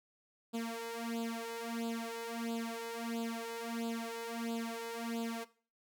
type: tone with flanger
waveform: sawtooth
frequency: 230.5 Hz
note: A#3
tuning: 19 cents flat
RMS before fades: -39 dBFS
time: 0.53-5.45 s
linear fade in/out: 20 ms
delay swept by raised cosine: 0.25 to 2.35 ms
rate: 1.5 Hz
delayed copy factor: +0.9
effects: noise-tail reverb RT60 0.4 s tail -18 dB re dry

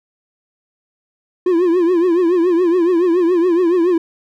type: tone with vibrato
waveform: triangle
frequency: 349.2 Hz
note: F4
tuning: in tune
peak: -9 dBFS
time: 1.46-3.98 s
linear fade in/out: 5 ms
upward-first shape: triangle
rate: 7.1 Hz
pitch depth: 130 cents each way
effects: none

